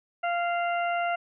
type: harmonic tone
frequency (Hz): 694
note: F5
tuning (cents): -11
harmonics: 1 / 2 / 3 / 4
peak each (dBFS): -26 / -32 / -36 / -38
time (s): 0.23-1.16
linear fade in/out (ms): 10
effects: none